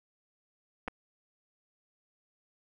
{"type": "clicks", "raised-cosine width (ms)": 0.5, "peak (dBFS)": -21, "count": 2, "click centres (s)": [0.878, 0.882], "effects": []}